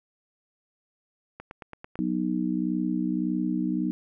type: click train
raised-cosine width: 0.5 ms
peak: -24 dBFS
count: 6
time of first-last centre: 1.4-1.956 s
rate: 9 Hz
type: chord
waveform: sine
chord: B major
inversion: second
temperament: just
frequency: 185.21 / 246.9 / 308.7 Hz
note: F#3 / B3 / D#4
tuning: +2 / 0 / -14 cents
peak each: -29 / -29 / -28 dBFS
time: 1.99-3.91 s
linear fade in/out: 0 ms
effects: none